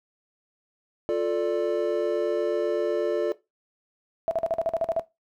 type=chord; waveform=triangle; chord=D minor; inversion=first; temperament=just; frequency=352.4 / 440.5 / 587.3 Hz; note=F4 / A4 / D5; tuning=+16 / +2 / 0 cents; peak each=-25 / -24 / -25 dBFS; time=1.09-3.32 s; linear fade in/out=0 ms
type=tone bursts; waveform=sine; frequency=659.3 Hz; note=E5; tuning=in tune; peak=-20 dBFS; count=10; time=4.28-4.995 s; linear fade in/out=0 ms; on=31 ms; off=45 ms
effects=noise-tail reverb RT60 0.2 s tail -17 dB re dry